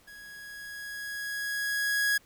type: tone with level ramp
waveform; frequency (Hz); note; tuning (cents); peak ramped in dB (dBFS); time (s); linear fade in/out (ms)
45% pulse; 1661.2; G#6; 0; -46 to -23; 0.07-2.18; 10
effects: pink hiss -61 dBFS RMS until 2.25 s